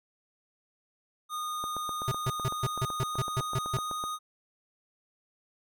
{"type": "tone with pitch glide", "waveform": "square", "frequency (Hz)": [1229, 1239.7], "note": ["D#6", "D#6"], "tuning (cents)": [-22, -7], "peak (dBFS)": -33, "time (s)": [1.29, 4.19], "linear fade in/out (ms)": 50, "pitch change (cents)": 15, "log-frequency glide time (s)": [1.93, 3.77]}
{"type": "click train", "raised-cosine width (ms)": 1, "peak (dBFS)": -24, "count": 20, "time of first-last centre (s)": [1.64, 4.039], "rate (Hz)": 7.92}
{"type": "tone bursts", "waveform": "square", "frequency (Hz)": 130, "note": "C3", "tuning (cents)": -11, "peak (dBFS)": -27, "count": 10, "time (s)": [2.08, 3.77], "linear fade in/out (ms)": 0, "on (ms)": 34, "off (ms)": 150}
{"effects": []}